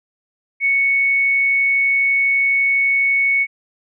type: tone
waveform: sine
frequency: 2217 Hz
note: C#7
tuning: in tune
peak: -13 dBFS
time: 0.6-3.47 s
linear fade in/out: 50 ms
effects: none